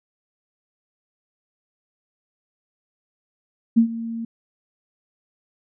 sine tone with ADSR envelope, 229 Hz, A#3, 31 cents flat, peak -9 dBFS, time 3.76-4.25 s, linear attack 19 ms, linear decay 93 ms, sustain -17 dB, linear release 5 ms, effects none

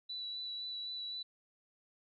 sine tone with vibrato, 3951 Hz, B7, in tune, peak -39 dBFS, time 0.09-1.23 s, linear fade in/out 10 ms, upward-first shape sine, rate 3.9 Hz, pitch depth 14 cents each way, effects none

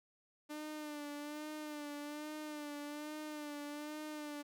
sawtooth tone with vibrato, 298.2 Hz, D4, 27 cents sharp, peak -39 dBFS, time 0.49-4.43 s, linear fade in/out 20 ms, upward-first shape sine, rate 1.2 Hz, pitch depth 44 cents each way, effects none

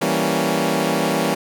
15% pulse chord, E diminished seventh, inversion none, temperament equal, 164.81 / 196 / 233.1 / 277.2 Hz, E3 / G3 / Bb3 / Db4, 0 / 0 / 0 / 0 cents, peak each -17 dBFS, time 0.01-1.35 s, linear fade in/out 10 ms, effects none

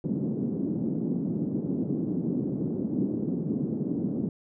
white band-pass noise, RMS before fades -29 dBFS, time 0.04-4.29 s, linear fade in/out 2 ms, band 160 to 290 Hz, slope 24 dB/octave, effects none

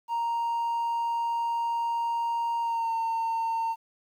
triangle tone with pitch glide, 932.3 to 910 Hz, A#5 to A#5, 0 to -42 cents, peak -23 dBFS, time 0.08-3.76 s, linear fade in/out 50 ms, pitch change -42 cents, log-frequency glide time 2.61-2.93 s, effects tanh soft clip ceiling -20 dBFS + 10-bit

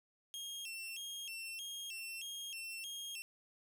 sawtooth tone with vibrato, 2960 Hz, F#7, in tune, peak -40 dBFS, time 0.34-3.22 s, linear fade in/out 0 ms, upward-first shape square, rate 1.6 Hz, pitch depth 160 cents each way, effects none

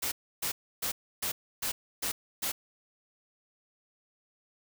white noise bursts, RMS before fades -32 dBFS, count 7, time 0.02-2.52 s, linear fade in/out 10 ms, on 100 ms, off 300 ms, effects none

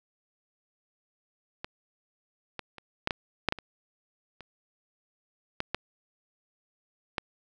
clicks, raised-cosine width 0.3 ms, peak -19 / -19 / -28 / -10 / -12 / -7 / -11 / -25 / -28 / -13 / -12 / -12 dBFS, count 12, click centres 1.645 / 2.593 / 2.783 / 3.074 / 3.108 / 3.487 / 3.524 / 3.587 / 4.407 / 5.604 / 5.746 / 7.182 s, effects none

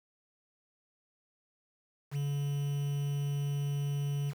triangle tone with quantisation, 142.5 Hz, C#3, 48 cents sharp, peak -28 dBFS, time 2.11-4.34 s, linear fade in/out 50 ms, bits 8, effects none

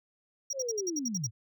triangle tone bursts, 5690 Hz, F8, 31 cents sharp, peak -29 dBFS, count 9, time 0.5-1.268 s, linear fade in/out 5 ms, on 32 ms, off 60 ms
sine linear sweep, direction down, 562 to 98 Hz, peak -32 dBFS, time 0.53-1.31 s, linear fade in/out 50 ms
effects none

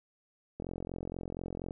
click train, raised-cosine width 2 ms, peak -25 dBFS, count 50, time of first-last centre 0.6-1.709 s, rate 44.2 Hz, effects none

